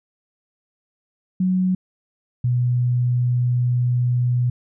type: tone pair in turn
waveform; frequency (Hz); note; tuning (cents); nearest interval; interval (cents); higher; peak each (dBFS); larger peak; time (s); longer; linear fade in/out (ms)
sine; 185 / 123.12; F#3 / B2; 0 / -5; perfect fifth; 705; first; -16 / -16; neither; 1.4-1.75 / 2.44-4.5; second; 5
effects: none